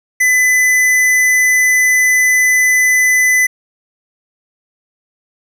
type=tone with hard clipping; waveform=sine; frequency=2007 Hz; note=B6; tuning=27 cents sharp; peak=-10 dBFS; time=0.2-3.47 s; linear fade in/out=10 ms; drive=14 dB; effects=none